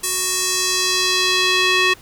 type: tone with band-pass filter sweep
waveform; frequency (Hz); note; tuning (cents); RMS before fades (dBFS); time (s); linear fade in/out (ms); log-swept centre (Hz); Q
square; 370; F#4; 0; -18; 0.03-1.94; 10; 9300 to 2600; 1.4
effects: pink hiss -45 dBFS RMS until 2.01 s